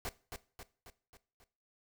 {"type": "noise with echo", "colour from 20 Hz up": "pink", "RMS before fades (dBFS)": -39, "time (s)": [0.05, 0.09], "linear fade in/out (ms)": 0, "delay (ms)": 270, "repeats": 5, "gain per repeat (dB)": -5, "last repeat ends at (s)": 1.44, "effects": ["noise-tail reverb RT60 0.4 s tail -18 dB re dry"]}